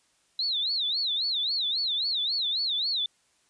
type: tone with vibrato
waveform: sine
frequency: 3925 Hz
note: B7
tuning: 11 cents flat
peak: -25 dBFS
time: 0.39-3.06 s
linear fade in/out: 2 ms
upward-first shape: sine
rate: 3.7 Hz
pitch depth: 220 cents each way
effects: white hiss -67 dBFS RMS until 3.49 s + resampled to 22050 Hz